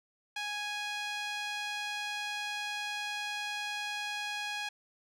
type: tone with band-pass filter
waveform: sawtooth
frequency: 830 Hz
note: G#5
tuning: 1 cent flat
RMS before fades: -37 dBFS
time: 0.36-4.69 s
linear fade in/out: 5 ms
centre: 2900 Hz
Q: 1.1
effects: none